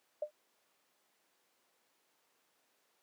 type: tone with exponential decay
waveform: sine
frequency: 601 Hz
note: D5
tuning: 40 cents sharp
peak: -29 dBFS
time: 0.22-0.31 s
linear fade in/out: 5 ms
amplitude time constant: 19 ms
effects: pink hiss -74 dBFS RMS until 3.02 s + high-pass 400 Hz 12 dB/octave